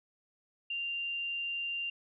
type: tone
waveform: sine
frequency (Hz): 2784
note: F7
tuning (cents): -6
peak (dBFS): -33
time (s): 0.7-1.9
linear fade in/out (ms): 5
effects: none